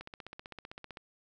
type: click train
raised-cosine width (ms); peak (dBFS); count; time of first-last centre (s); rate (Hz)
0.3; -28; 16; 0.01-0.972; 15.6
effects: none